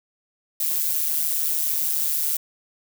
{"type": "noise with amplitude modulation", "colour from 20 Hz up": "violet", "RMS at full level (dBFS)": -20, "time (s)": [0.6, 2.37], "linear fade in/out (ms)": 5, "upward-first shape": "sine", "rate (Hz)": 153, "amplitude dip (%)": 75, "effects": []}